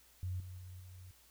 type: tone with level steps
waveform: sine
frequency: 91.5 Hz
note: F#2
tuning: 19 cents flat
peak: -36 / -45 / -47 / -50 dBFS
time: 0.23-1.11 s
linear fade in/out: 0 ms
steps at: 0.4 / 0.58 / 0.8 s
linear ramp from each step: 2 ms
effects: added 60 Hz sine -70 dBFS peak until 1.3 s + white hiss -65 dBFS RMS until 1.3 s